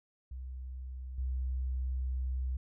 sine tone with level steps, 64.1 Hz, C2, 35 cents flat, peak -39 / -31 dBFS, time 0.31-2.57 s, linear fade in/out 5 ms, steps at 1.18 s, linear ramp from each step 5 ms, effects none

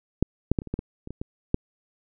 clicks, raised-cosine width 3 ms, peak -6 / -6 / -10 / -25 / -25 / -14 / -17 / -24 / -22 / -18 / -7 dBFS, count 11, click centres 0.226 / 0.516 / 0.588 / 0.619 / 0.673 / 0.74 / 0.791 / 1.074 / 1.106 / 1.215 / 1.544 s, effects none

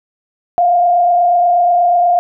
sine tone with frequency modulation, 703 Hz, F5, 11 cents sharp, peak -8 dBFS, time 0.58-2.19 s, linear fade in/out 0 ms, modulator 28.3 Hz, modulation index 0.67, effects none

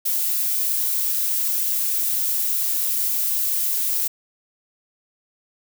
violet noise, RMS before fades -22 dBFS, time 0.05-4.08 s, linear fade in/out 10 ms, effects none

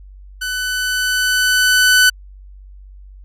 sawtooth tone with level ramp, 1500 Hz, F#6, 23 cents sharp, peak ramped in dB -17 to -4 dBFS, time 0.41-2.1 s, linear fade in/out 10 ms, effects added 48 Hz sine -36 dBFS peak until 3.24 s + resampled to 32000 Hz

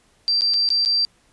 sine tone with dropouts, 4699 Hz, D8, in tune, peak -16 dBFS, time 0.28-1.05 s, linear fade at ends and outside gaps 0 ms, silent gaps 0.409-0.419 / 0.537-0.541 / 0.689-0.703 / 0.85-0.859 s, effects pink hiss -59 dBFS RMS until 1.32 s + resampled to 24000 Hz

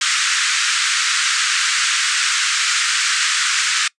pink band-pass noise, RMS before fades -18 dBFS, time 0.01-3.88 s, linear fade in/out 5 ms, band 1300 to 8400 Hz, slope 48 dB/octave, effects noise-tail reverb RT60 0.1 s tail -23 dB re dry + resampled to 24000 Hz

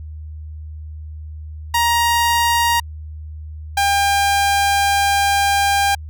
sawtooth tone pair in turn, 941 / 800 Hz, A#5 / G5, +16 / +35 cents, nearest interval minor third, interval 281 cents, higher first, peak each -10 dBFS, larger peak neither, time 1.74-2.8 / 3.77-5.95 s, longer second, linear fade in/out 5 ms, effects added 77 Hz sine -29 dBFS peak until 6.09 s

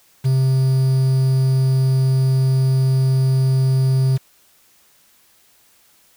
triangle tone with quantisation, 131.9 Hz, C3, 14 cents sharp, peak -11 dBFS, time 0.24-4.18 s, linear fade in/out 20 ms, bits 6, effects white hiss -55 dBFS RMS until 6.16 s

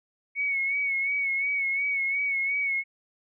sine tone with vibrato, 2217 Hz, C#7, in tune, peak -24 dBFS, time 0.35-2.84 s, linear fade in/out 50 ms, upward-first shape sine, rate 2.8 Hz, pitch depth 45 cents each way, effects none

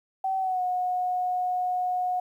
sine tone with pitch glide, 765 to 727.9 Hz, G5 to F#5, -42 to -29 cents, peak -24 dBFS, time 0.24-2.2 s, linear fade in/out 5 ms, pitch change -87 cents, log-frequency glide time 0.39-0.62 s, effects 10-bit

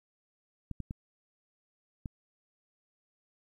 clicks, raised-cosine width 5 ms, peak -25 dBFS, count 4, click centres 0.713 / 0.803 / 0.909 / 2.058 s, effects 11-bit

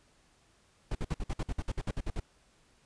brown noise bursts, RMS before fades -32 dBFS, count 14, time 0.91-2.199 s, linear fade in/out 5 ms, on 41 ms, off 55 ms, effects pink hiss -66 dBFS RMS until 2.85 s + resampled to 22050 Hz

